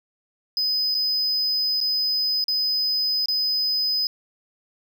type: tone with dropouts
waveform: triangle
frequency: 5020 Hz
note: D#8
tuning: 15 cents sharp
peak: -19 dBFS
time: 0.57-4.07 s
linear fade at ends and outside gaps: 1 ms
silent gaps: 0.944-0.949 / 1.804-1.812 / 2.441-2.482 / 3.258-3.284 s
effects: none